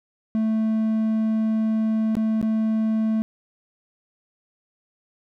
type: tone with dropouts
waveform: triangle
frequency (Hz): 220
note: A3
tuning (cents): 0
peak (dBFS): -17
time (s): 0.35-3.22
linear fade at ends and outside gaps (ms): 0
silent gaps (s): 2.153-2.168 / 2.414-2.427
effects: none